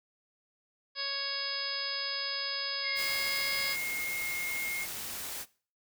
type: harmonic tone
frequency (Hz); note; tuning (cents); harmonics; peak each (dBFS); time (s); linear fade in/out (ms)
555; C#5; +2; 1 / 2 / 3 / 4 / 5 / 6 / 7 / 8 / 9; -46 / -44 / -41 / -43 / -45 / -43 / -44 / -39 / -35; 0.95-3.77; 50
type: tone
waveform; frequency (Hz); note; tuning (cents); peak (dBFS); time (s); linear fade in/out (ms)
sine; 2145; C7; +42; -33; 2.82-4.87; 50
type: noise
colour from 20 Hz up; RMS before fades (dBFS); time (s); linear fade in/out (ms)
white; -39; 2.95-5.46; 50
effects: noise-tail reverb RT60 0.4 s tail -20 dB re dry